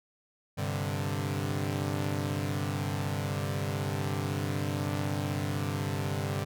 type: chord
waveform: sawtooth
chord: G suspended fourth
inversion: none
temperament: equal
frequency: 98 / 130.81 / 146.83 Hz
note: G2 / C3 / D3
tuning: 0 / 0 / 0 cents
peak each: -29 / -32 / -30 dBFS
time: 0.57-6.45 s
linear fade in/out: 20 ms
effects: none